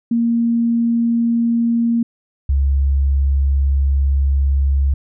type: tone pair in turn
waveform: sine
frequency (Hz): 233.1 / 68.84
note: A#3 / C#2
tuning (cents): 0 / -11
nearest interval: octave + major sixth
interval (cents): 2111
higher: first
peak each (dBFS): -13 / -12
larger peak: second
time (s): 0.11-2.03 / 2.49-4.94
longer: second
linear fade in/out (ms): 5
effects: none